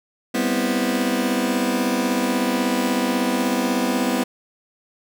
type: chord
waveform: sawtooth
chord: C major seventh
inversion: second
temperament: just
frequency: 196.22 / 245.3 / 261.6 / 327 Hz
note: G3 / B3 / C4 / E4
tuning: +2 / -12 / 0 / -14 cents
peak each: -23 / -18 / -21 / -23 dBFS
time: 0.34-4.24 s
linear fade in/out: 10 ms
effects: none